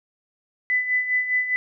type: tone with tremolo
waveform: sine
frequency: 2000 Hz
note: B6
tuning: 21 cents sharp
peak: -17 dBFS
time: 0.7-1.56 s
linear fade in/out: 0 ms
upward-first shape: sine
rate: 4.9 Hz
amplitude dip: 65%
effects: none